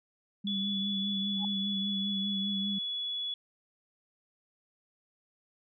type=tone with vibrato; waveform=sine; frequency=198.7 Hz; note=G3; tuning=24 cents sharp; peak=-32 dBFS; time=0.44-2.79 s; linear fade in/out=10 ms; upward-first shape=triangle; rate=5 Hz; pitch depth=44 cents each way
type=tone with pitch glide; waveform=sine; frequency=3424 to 3398 Hz; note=A7 to G#7; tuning=-48 to +39 cents; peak=-32 dBFS; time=0.47-3.34 s; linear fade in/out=2 ms; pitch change=-13 cents; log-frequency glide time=1.14-2.84 s
type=tone with exponential growth; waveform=sine; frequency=830.6 Hz; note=G#5; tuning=in tune; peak=-34 dBFS; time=1.36-1.45 s; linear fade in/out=2 ms; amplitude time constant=19 ms
effects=none